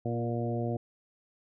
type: harmonic tone with a mistuned harmonic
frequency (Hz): 118.2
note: A#2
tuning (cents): +24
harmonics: 1 / 2 / 3 / 4 / 5 / 6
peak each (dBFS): -32 / -35 / -37 / -38 / -39 / -40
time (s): 0.05-0.77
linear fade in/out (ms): 5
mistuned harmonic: 3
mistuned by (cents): -16
effects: none